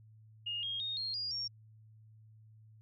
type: tone with pitch steps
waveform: sine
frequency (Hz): 2846 / 3250 / 3712 / 4240 / 4842 / 5530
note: F7 / G#7 / A#7 / C8 / D#8 / F8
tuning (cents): +32 / -38 / -8 / +22 / -48 / -18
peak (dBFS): -35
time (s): 0.46-1.48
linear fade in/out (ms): 10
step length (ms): 170
effects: added 109 Hz sine -56 dBFS peak until 2.81 s